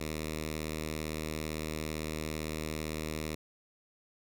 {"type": "tone with notch filter", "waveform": "5% pulse", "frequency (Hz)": 77.78, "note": "D#2", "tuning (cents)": 0, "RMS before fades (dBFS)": -37, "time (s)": [0, 3.35], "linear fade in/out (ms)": 5, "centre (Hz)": 800, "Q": 0.94, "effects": []}